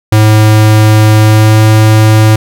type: tone with pitch glide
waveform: square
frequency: 107.9 to 108.84 Hz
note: A2 to A2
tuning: -33 to -18 cents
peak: -3 dBFS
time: 0.12-2.36 s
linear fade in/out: 5 ms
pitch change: +15 cents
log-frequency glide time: 1.21-1.61 s
effects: none